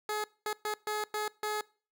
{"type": "tone bursts at uneven times", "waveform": "15% pulse", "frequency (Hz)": 423.9, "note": "G#4", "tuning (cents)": 35, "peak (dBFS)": -25, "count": 6, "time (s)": [[0.09, 0.24], [0.46, 0.53], [0.65, 0.74], [0.87, 1.04], [1.14, 1.28], [1.43, 1.61]], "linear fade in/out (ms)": 2, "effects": ["noise-tail reverb RT60 0.4 s tail -23 dB re dry"]}